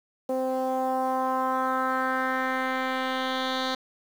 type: tone with low-pass filter sweep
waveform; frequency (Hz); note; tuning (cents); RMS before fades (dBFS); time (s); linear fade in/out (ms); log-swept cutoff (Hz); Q
10% pulse; 260; C4; -11; -27; 0.29-3.75; 5; 550 to 4200; 2.4
effects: 8-bit